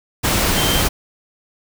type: tone in noise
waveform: sine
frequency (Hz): 3136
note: G7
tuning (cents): 0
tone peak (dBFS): -22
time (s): 0.56-0.82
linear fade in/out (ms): 20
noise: pink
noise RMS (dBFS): -17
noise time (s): 0.23-0.89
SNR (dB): -8
effects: none